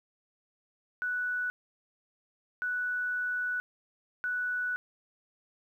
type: tone bursts at uneven times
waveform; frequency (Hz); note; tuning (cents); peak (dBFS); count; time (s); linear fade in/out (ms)
sine; 1480; F#6; 0; -29; 3; 1.02-1.5 / 2.62-3.6 / 4.24-4.76; 0
effects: 11-bit